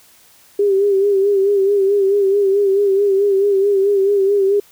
sine tone with vibrato, 397 Hz, G4, 22 cents sharp, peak -11 dBFS, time 0.59-4.6 s, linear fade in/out 5 ms, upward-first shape sine, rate 4.6 Hz, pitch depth 56 cents each way, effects white hiss -49 dBFS RMS until 4.71 s

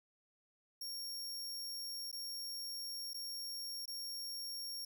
sawtooth tone with dropouts, 5540 Hz, F8, 15 cents flat, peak -39 dBFS, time 0.81-4.85 s, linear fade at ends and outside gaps 5 ms, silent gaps 2.115-2.127 / 3.134-3.143 / 3.857-3.878 s, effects none

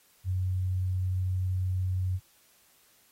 sine tone, 92.5 Hz, F#2, in tune, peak -26 dBFS, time 0.24-2.2 s, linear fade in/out 50 ms, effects white hiss -63 dBFS RMS until 3.11 s + AAC 48 kbps

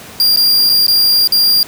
45% pulse tone with dropouts, 4784 Hz, D8, 31 cents sharp, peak -7 dBFS, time 0.2-1.63 s, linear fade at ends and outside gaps 1 ms, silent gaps 0.361-0.372 / 0.693-0.697 / 0.866-0.881 / 1.274-1.322 s, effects pink hiss -33 dBFS RMS until 1.67 s + high-pass 100 Hz 12 dB/octave

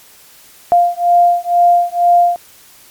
sine beating tone pair, 698 / 700.1 Hz, F5 / F5, -1 / +4 cents, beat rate 2.1 Hz, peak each -11 dBFS, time 0.72-2.36 s, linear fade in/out 0 ms, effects white hiss -43 dBFS RMS until 2.9 s + MP3 96 kbps

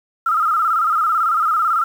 sine tone with vibrato, 1300 Hz, E6, 24 cents flat, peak -14 dBFS, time 0.26-1.84 s, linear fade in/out 5 ms, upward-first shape square, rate 18 Hz, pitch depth 71 cents each way, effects 7-bit

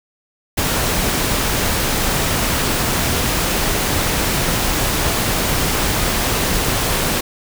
pink noise, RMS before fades -18 dBFS, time 0.57-7.21 s, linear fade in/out 10 ms, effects none

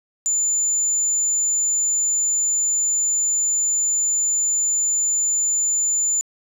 sine tone, 7060 Hz, A8, 5 cents sharp, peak -15 dBFS, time 0.26-6.21 s, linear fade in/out 0 ms, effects tanh soft clip ceiling -16 dBFS + 8-bit

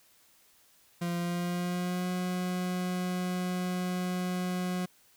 40% pulse tone with pitch glide, 173.1 to 181.29 Hz, F3 to F#3, -15 to -35 cents, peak -29 dBFS, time 1.01-4.86 s, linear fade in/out 10 ms, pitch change +80 cents, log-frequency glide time 1.18-2.08 s, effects white hiss -63 dBFS RMS until 5.16 s

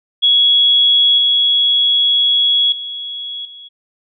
sine tone with level steps, 3346 Hz, G#7, 12 cents sharp, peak -8 / -10 / -23 / -33 dBFS, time 0.22-3.69 s, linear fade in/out 20 ms, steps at 1.18 / 2.72 / 3.45 s, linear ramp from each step 2 ms, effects none

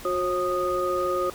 sine tone cluster, 362.6 / 540 / 1239 Hz, F#4 / C#5 / D#6, -35 / -45 / -8 cents, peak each -27 dBFS, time 0.05-1.3 s, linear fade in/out 2 ms, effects pink hiss -42 dBFS RMS until 1.34 s

